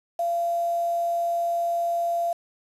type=tone with quantisation; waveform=sine; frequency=685 Hz; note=F5; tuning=34 cents flat; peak=-22 dBFS; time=0.19-2.33 s; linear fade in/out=5 ms; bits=7; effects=resampled to 32000 Hz